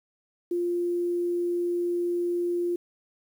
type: tone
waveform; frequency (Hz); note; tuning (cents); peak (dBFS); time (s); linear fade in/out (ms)
sine; 349.2; F4; 0; -24; 0.51-2.76; 5
effects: 9-bit